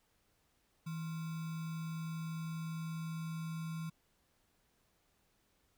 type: tone with sample-and-hold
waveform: sine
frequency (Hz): 162.6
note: E3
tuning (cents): -23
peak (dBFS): -38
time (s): 0.86-3.9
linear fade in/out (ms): 10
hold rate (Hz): 1225
effects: pink hiss -75 dBFS RMS until 5.77 s